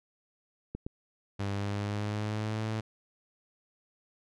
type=clicks; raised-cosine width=3 ms; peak=-23 dBFS; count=2; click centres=0.75 / 0.865 s
type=tone with pitch glide; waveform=sawtooth; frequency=99.9 to 109.57 Hz; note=G2 to A2; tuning=+33 to -7 cents; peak=-27 dBFS; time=1.39-2.81 s; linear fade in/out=10 ms; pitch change=+160 cents; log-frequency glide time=1.51-2.65 s
effects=low-pass 6000 Hz 12 dB/octave